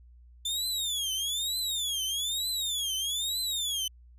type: tone with vibrato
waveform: sawtooth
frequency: 3520 Hz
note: A7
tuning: in tune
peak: -26 dBFS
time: 0.45-3.88 s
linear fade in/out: 5 ms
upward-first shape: triangle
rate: 1.1 Hz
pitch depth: 260 cents each way
effects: added 60 Hz sine -51 dBFS peak until 4.18 s + resampled to 32000 Hz